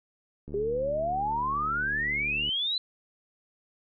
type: click train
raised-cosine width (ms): 3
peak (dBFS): -29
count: 149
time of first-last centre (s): 0.48-2.491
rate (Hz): 73.6
type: exponential sweep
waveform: sine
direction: up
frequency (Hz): 394.3 to 4085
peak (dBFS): -26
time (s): 0.54-2.78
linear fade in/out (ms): 2
effects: none